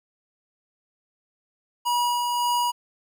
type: tone with tremolo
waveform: square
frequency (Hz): 966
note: B5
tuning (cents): -39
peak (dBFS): -21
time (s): 1.85-2.72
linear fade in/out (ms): 20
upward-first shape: sine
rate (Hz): 1.8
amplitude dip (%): 30
effects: 10-bit